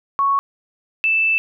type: tone pair in turn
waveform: sine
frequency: 1108.7 / 2642 Hz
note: C#6 / E7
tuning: 0 / +3 cents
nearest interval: octave + minor third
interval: 1503 cents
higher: second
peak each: -14 dBFS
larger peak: neither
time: 0.19-0.39 / 1.04-1.38 s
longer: second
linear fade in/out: 0 ms
effects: none